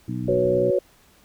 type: harmonic tone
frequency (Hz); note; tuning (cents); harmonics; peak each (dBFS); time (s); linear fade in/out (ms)
61.74; B1; 0; 2 / 3 / 4 / 5; -29 / -31 / -32 / -33; 0.08-0.71; 5
type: low-pass noise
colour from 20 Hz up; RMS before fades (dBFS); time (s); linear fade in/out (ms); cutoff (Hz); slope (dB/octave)
pink; -41; 0.21-0.65; 50; 250; 48
type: chord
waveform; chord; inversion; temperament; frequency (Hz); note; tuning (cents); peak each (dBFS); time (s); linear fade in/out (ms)
sine; F# suspended fourth; none; just; 370 / 493.3 / 555; F#4 / B4 / C#5; 0 / -2 / +2; -22 / -24 / -21; 0.28-0.79; 5
effects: pink hiss -56 dBFS RMS until 1.24 s